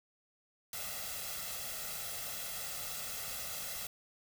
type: noise with comb filter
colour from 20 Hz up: white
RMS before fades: -41 dBFS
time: 0.73-3.87 s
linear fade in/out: 2 ms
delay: 1.5 ms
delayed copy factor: +0.75
effects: none